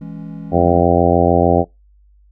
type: chord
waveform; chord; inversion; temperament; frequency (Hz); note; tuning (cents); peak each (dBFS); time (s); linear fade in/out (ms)
triangle; C# minor; first; equal; 164.81 / 207.7 / 277.2; E3 / G#3 / C#4; 0 / 0 / 0; -28 / -30 / -32; 0.01-0.81; 5
type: harmonic tone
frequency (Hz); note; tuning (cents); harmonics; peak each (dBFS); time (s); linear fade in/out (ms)
86.7; F2; -12; 1 / 2 / 3 / 4 / 5 / 6 / 7 / 8 / 9; -19 / -19 / -19 / -19 / -19 / -19 / -19 / -19 / -19; 0.51-1.65; 50
effects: noise-tail reverb RT60 0.2 s tail -23 dB re dry + added 50 Hz sine -47 dBFS peak until 2.31 s